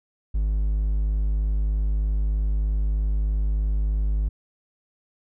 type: tone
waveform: triangle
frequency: 51.6 Hz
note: G#1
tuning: 10 cents flat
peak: -18 dBFS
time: 0.34-4.29 s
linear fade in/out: 10 ms
effects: none